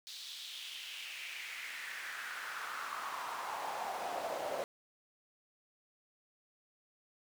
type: noise with high-pass filter sweep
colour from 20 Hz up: brown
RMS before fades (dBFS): -42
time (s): 0.07-4.64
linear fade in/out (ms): 0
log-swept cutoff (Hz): 4100 to 570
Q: 3.5
effects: none